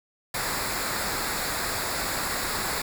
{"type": "noise with comb filter", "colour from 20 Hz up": "pink", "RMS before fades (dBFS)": -29, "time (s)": [0.34, 2.82], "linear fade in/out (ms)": 5, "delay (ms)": 0.33, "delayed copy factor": -0.65, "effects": []}